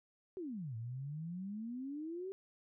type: exponential two-way sweep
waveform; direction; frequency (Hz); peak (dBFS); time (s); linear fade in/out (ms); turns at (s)
sine; down then up; 393.5 to 110 to 393.5; -40; 0.37-2.32; 0; 0.76
effects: none